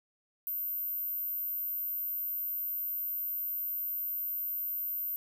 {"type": "tone", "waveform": "sine", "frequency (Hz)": 13590, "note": "G#9", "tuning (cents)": 39, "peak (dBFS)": -32, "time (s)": [0.47, 5.16], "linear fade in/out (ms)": 0, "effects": []}